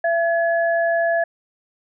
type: tone pair together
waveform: sine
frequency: 673 / 1697.9 Hz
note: E5 / G#6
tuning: +36 / +38 cents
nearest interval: octave + major third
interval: 1602 cents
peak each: -17 / -23 dBFS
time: 0.04-1.24 s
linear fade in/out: 5 ms
effects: none